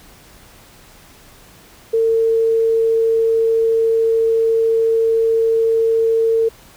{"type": "tone", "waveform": "sine", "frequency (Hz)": 452.3, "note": "A4", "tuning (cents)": 48, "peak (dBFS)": -12, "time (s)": [1.93, 6.49], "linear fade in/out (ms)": 10, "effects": ["pink hiss -45 dBFS RMS until 6.76 s"]}